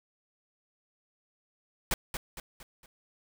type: noise with echo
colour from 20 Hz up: pink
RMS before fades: -28 dBFS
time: 1.91-1.94 s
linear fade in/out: 2 ms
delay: 230 ms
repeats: 4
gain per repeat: -7 dB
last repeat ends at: 2.86 s
effects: none